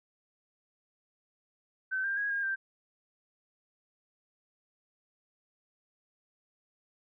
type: tone with pitch steps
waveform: sine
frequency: 1532 / 1591 / 1651 / 1621 / 1573 Hz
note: G6 / G6 / G#6 / G#6 / G6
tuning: -40 / +25 / -11 / -42 / +6 cents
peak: -29 dBFS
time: 1.91-2.56 s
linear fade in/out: 20 ms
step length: 130 ms
effects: none